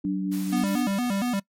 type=tone with tremolo; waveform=sine; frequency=292.5 Hz; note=D4; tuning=7 cents flat; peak=-24 dBFS; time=0.04-0.88 s; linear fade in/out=5 ms; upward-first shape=triangle; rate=4.3 Hz; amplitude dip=60%
type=tone; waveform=sine; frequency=188.3 Hz; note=F#3; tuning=31 cents sharp; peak=-26 dBFS; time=0.05-0.64 s; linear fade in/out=0 ms
type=noise; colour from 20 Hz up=white; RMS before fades=-41 dBFS; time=0.31-0.84 s; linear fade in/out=20 ms
type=tone with vibrato; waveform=square; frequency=220 Hz; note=A3; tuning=in tune; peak=-24 dBFS; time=0.52-1.4 s; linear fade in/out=10 ms; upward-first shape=square; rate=4.3 Hz; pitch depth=190 cents each way
effects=noise-tail reverb RT60 0.1 s tail -22 dB re dry + MP3 64 kbps